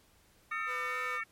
harmonic tone, 449.7 Hz, A4, 38 cents sharp, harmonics 3 / 4 / 5 / 6, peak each -42 / -38 / -38 / -50 dBFS, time 0.51-1.24 s, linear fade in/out 10 ms
triangle tone with vibrato, 1236 Hz, D#6, 12 cents flat, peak -36 dBFS, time 0.51-1.21 s, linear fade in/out 5 ms, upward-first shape sine, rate 2.5 Hz, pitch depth 36 cents each way
sawtooth tone, 499.6 Hz, B4, 20 cents sharp, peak -39 dBFS, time 0.66-1.2 s, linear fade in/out 50 ms
effects pink hiss -65 dBFS RMS until 1.31 s + MP3 64 kbps

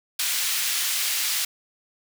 pink high-pass noise, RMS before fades -25 dBFS, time 0.19-1.45 s, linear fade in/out 5 ms, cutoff 2600 Hz, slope 12 dB/octave, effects none

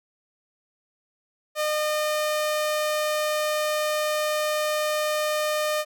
sawtooth tone, 608 Hz, D#5, 40 cents flat, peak -19 dBFS, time 1.55-5.85 s, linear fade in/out 50 ms, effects none

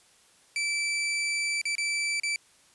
sawtooth tone with dropouts, 2324 Hz, D7, 19 cents flat, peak -23 dBFS, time 0.56-2.36 s, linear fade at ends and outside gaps 1 ms, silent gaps 1.615-1.654 / 1.753-1.781 / 2.199-2.234 s, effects white hiss -60 dBFS RMS until 2.74 s + resampled to 24000 Hz

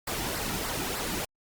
pink noise with flanger, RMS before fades -32 dBFS, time 0.07-1.25 s, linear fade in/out 5 ms, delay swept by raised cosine 0.3 to 1.9 ms, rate 3.3 Hz, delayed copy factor -0.5, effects Opus 48 kbps

